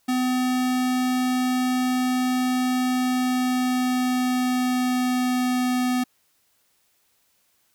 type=tone with pitch glide; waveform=square; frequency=253.1 to 250.6 Hz; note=B3 to B3; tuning=+43 to +25 cents; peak=-21 dBFS; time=0.08-6.04 s; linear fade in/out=10 ms; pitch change=-18 cents; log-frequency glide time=2.85-5.84 s; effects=white hiss -66 dBFS RMS until 7.74 s